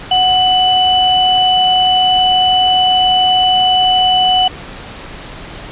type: tone pair together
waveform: sine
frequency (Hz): 740 / 2984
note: F#5 / F#7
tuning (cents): 0 / +14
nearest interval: 2 octaves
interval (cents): 2414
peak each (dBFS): -11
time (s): 0.11-4.48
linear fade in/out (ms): 5
effects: pink hiss -30 dBFS RMS until 5.71 s + resampled to 8000 Hz